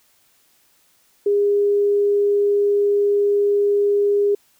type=tone; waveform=sine; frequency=407.1 Hz; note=G#4; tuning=35 cents flat; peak=-14 dBFS; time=1.26-4.35 s; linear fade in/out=5 ms; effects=white hiss -59 dBFS RMS until 4.59 s